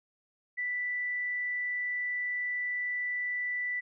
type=tone; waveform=sine; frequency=1975.5 Hz; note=B6; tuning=in tune; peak=-30 dBFS; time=0.57-3.81 s; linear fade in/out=20 ms; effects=none